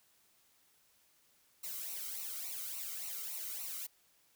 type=noise with flanger; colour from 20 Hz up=blue; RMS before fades=-42 dBFS; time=1.63-3.87 s; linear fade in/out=10 ms; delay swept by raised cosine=0.59 to 1.19 ms; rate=3.5 Hz; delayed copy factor=-0.75; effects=white hiss -70 dBFS RMS until 4.35 s